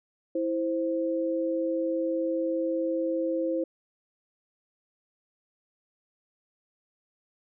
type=tone pair together; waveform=sine; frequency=328.3 / 523.3 Hz; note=E4 / C5; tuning=-7 / 0 cents; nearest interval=minor sixth; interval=807 cents; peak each=-28 dBFS; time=0.35-3.64 s; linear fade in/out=5 ms; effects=none